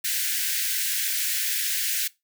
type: high-pass noise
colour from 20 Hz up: white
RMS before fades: -26 dBFS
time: 0.04-2.08 s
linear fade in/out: 10 ms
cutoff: 1500 Hz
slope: 96 dB/octave
effects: noise-tail reverb RT60 0.2 s tail -20 dB re dry